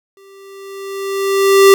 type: tone with exponential growth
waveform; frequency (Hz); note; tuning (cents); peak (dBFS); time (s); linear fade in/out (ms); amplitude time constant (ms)
square; 392; G4; 0; -3; 0.17-1.74; 1; 340
effects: none